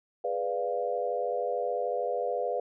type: chord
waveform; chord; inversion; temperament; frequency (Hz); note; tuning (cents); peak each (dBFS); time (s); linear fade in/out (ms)
sine; G# diminished seventh; none; equal; 415.3 / 493.9 / 587.3 / 698.5; G#4 / B4 / D5 / F5; 0 / 0 / 0 / 0; -36 / -31 / -34 / -33; 0.24-2.6; 5
effects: none